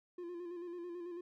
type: tone with vibrato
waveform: triangle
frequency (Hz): 348.8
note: F4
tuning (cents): -2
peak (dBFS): -40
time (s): 0.18-1.21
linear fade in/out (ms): 5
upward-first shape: square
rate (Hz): 9.1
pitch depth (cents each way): 37
effects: none